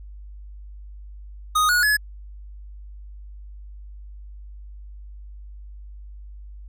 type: tone with pitch steps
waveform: square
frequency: 1244.5 / 1454.5 / 1700 Hz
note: D#6 / F#6 / G#6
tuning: 0 / -30 / +40 cents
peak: -17 dBFS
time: 1.55-1.97 s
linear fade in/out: 10 ms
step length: 140 ms
effects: added 50 Hz sine -37 dBFS peak until 6.68 s